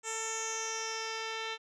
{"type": "tone with low-pass filter sweep", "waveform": "10% pulse", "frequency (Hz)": 446.2, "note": "A4", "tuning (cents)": 24, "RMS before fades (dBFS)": -37, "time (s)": [0.03, 1.58], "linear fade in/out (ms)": 50, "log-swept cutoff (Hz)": [7800, 4100], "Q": 6.5, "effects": []}